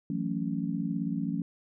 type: chord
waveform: sine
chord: F# minor seventh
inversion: third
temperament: just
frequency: 166.5 / 185 / 222 / 277.5 Hz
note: E3 / F#3 / A3 / C#4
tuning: +18 / 0 / +16 / +2 cents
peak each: -34 dBFS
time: 0.1-1.42 s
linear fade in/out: 2 ms
effects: none